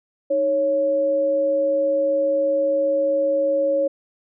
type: tone pair together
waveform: sine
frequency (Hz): 311.1 / 554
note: D#4 / C#5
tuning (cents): 0 / -1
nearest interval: minor seventh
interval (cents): 999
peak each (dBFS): -28 / -17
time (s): 0.3-3.88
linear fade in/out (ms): 10
effects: none